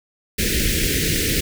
pink band-stop noise, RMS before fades -20 dBFS, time 0.38-1.41 s, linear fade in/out 10 ms, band 490 to 1700 Hz, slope 48 dB/octave, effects none

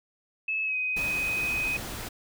sine tone with pitch glide, 2598 to 2511 Hz, E7 to D#7, -26 to +15 cents, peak -26 dBFS, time 0.48-1.77 s, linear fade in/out 5 ms, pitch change -59 cents, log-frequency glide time 0.64-0.76 s
pink noise, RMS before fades -37 dBFS, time 0.96-2.09 s, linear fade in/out 10 ms
effects none

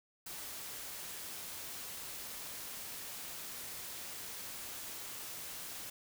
white noise, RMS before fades -45 dBFS, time 0.26-5.9 s, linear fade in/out 5 ms, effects none

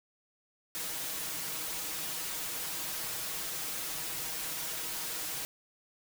white noise with comb filter, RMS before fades -37 dBFS, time 0.75-5.45 s, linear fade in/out 0 ms, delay 6.3 ms, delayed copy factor +0.9, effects none

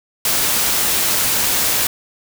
white noise, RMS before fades -17 dBFS, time 0.25-1.87 s, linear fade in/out 2 ms, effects none

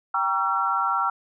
sine chord, G diminished seventh, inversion none, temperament just, 784 / 940.8 / 1128.9 / 1354.7 Hz, G5 / Bb5 / Db6 / Fb6, 0 / +16 / +31 / +47 cents, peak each -28 / -28 / -29 / -23 dBFS, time 0.14-1.1 s, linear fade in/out 5 ms, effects none

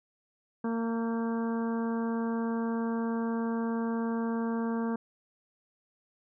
harmonic tone with a mistuned harmonic, 229.2 Hz, A#3, 29 cents flat, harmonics 1 / 2 / 3 / 4 / 5 / 6 / 7, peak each -29 / -36 / -44 / -41 / -44 / -49 / -47 dBFS, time 0.64-4.96 s, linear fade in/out 5 ms, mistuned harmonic 7, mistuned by -23 cents, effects none

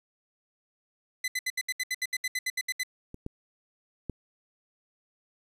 sawtooth tone bursts, 2018 Hz, B6, 37 cents sharp, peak -24 dBFS, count 15, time 1.24-2.834 s, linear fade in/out 5 ms, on 40 ms, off 71 ms
clicks, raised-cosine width 3 ms, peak -28 / -22 / -20 dBFS, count 3, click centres 3.144 / 3.264 / 4.097 s
effects resampled to 32000 Hz + 10-bit

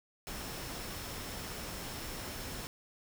sine tone in noise, 5400 Hz, E8, 41 cents sharp, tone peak -53 dBFS, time 0.27-2.67 s, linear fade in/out 0 ms, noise pink, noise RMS -42 dBFS, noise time 0.27-2.67 s, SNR -14 dB, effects none

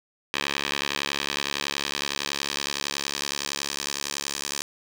10% pulse tone with band-pass filter sweep, 70.8 Hz, C#2, 37 cents sharp, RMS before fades -30 dBFS, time 0.34-4.62 s, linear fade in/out 0 ms, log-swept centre 3000 to 6400 Hz, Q 1.2, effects none

